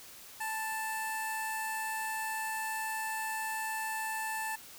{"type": "tone with notch filter", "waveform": "15% pulse", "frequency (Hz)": 880, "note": "A5", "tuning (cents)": 0, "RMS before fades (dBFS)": -36, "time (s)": [0.4, 4.56], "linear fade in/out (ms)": 10, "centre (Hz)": 3600, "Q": 0.99, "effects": ["white hiss -51 dBFS RMS until 4.78 s"]}